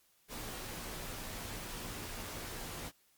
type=noise with comb filter; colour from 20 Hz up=pink; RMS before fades=-43 dBFS; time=0.28-2.92 s; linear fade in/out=50 ms; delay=15 ms; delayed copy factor=-0.5; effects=white hiss -70 dBFS RMS until 3.17 s + MP3 96 kbps